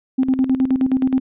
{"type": "tone with tremolo", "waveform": "sine", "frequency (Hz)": 261.6, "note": "C4", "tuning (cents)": 0, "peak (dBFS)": -11, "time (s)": [0.18, 1.2], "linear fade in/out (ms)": 10, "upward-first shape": "square", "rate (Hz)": 9.5, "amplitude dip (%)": 70, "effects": ["tanh soft clip ceiling -8 dBFS", "resampled to 8000 Hz"]}